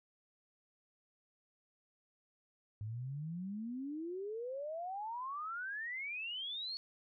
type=exponential sweep; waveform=sine; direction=up; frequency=102.7 to 4435 Hz; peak=-39 dBFS; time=2.81-6.77 s; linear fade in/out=0 ms; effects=none